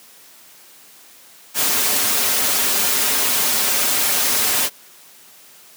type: noise with comb filter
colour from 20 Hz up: white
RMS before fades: -18 dBFS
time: 1.54-4.7 s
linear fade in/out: 50 ms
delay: 6 ms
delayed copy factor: -0.65
effects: white hiss -46 dBFS RMS until 5.76 s + high-pass 150 Hz 12 dB/octave